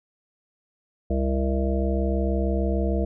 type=harmonic tone; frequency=66.5 Hz; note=C2; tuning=29 cents sharp; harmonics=1 / 3 / 5 / 7 / 9 / 10; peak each=-23 / -28 / -30 / -31 / -33 / -33 dBFS; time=1.1-3.05 s; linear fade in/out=5 ms; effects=none